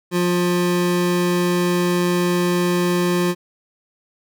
square tone pair together, 176.88 / 353.5 Hz, F3 / F4, +22 / +21 cents, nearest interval octave, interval 1199 cents, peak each -20 dBFS, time 0.11-3.35 s, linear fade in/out 50 ms, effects none

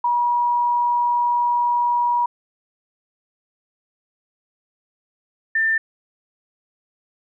sine tone pair in turn, 962 / 1789.5 Hz, B5 / A6, -46 / +29 cents, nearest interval major seventh, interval 1075 cents, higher second, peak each -16 dBFS, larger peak neither, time 0.04-2.26 / 5.55-5.78 s, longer first, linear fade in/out 5 ms, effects none

